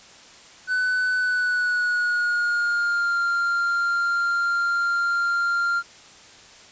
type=tone with pitch glide; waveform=triangle; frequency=1500 to 1391.5 Hz; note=F#6 to F6; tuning=+23 to -7 cents; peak=-18 dBFS; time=0.67-5.83 s; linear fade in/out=50 ms; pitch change=-130 cents; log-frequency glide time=1.18-3.18 s; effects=white hiss -47 dBFS RMS until 6.71 s + resampled to 16000 Hz